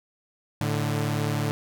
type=tone pair together; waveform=sawtooth; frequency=109.6 / 147.44 Hz; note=A2 / D3; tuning=-6 / +7 cents; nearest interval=perfect fourth; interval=513 cents; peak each=-23 dBFS; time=0.61-1.51 s; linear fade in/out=0 ms; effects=none